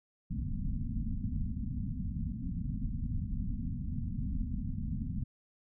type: low-pass noise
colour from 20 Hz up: pink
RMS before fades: -35 dBFS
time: 0.3-5.24 s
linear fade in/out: 10 ms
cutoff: 260 Hz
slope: 96 dB/octave
effects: none